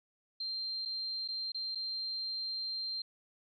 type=tone with dropouts; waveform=sine; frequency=4163 Hz; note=C8; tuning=10 cents flat; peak=-35 dBFS; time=0.4-3.02 s; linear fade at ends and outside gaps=5 ms; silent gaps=0.852-0.856 / 1.278-1.285 / 1.52-1.545 / 1.749-1.755 s; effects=none